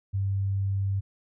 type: tone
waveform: sine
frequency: 98 Hz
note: G2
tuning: in tune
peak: -24 dBFS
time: 0.13-1.01 s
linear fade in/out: 20 ms
effects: none